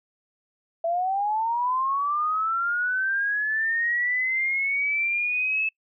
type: linear sweep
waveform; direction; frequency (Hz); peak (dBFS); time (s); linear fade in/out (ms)
sine; up; 659.3 to 2614; -22; 0.84-5.69; 5
effects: noise-tail reverb RT60 0.1 s tail -24 dB re dry